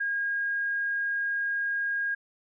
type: tone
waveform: sine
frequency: 1628 Hz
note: G#6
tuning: 35 cents flat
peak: -26 dBFS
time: 0-2.15 s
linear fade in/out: 10 ms
effects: none